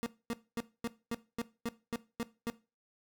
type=tone bursts; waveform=30% pulse; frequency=233.1 Hz; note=A#3; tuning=in tune; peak=-30 dBFS; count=10; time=0.03-2.5 s; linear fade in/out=0 ms; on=31 ms; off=240 ms; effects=noise-tail reverb RT60 0.3 s tail -18 dB re dry